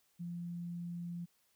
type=tone; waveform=sine; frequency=172.8 Hz; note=F3; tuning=18 cents flat; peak=-39 dBFS; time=0.19-1.26 s; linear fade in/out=20 ms; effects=white hiss -74 dBFS RMS until 1.55 s